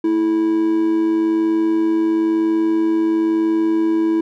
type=tone with amplitude modulation; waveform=triangle; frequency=326.8 Hz; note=E4; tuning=15 cents flat; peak=-10 dBFS; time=0.04-4.21 s; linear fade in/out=5 ms; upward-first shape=sine; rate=101 Hz; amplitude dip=45%; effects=none